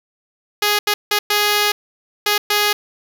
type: tone bursts at uneven times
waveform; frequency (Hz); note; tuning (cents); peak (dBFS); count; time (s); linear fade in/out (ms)
5% pulse; 415.3; G#4; 0; -3; 6; 0.62-0.79 / 0.87-0.94 / 1.11-1.19 / 1.3-1.72 / 2.26-2.38 / 2.5-2.73; 5
effects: none